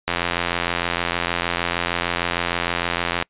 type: click train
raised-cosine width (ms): 0.3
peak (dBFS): -4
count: 273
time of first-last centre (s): 0.08-3.225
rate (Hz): 86.5
effects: noise-tail reverb RT60 0.1 s tail -26 dB re dry + resampled to 8000 Hz